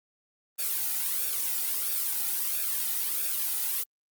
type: noise with flanger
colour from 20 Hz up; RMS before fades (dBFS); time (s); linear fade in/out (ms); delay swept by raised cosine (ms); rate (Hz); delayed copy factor
blue; -29; 0.58-3.84; 20; 0.98 to 1.84; 1.5; -1
effects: Opus 32 kbps